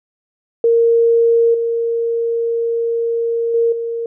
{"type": "tone with level steps", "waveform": "sine", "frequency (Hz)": 463.5, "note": "A#4", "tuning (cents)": -10, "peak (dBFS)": [-9, -15, -11, -19], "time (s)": [0.64, 4.06], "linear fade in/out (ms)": 2, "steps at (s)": [1.54, 3.54, 3.72], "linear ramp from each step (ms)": 5, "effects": []}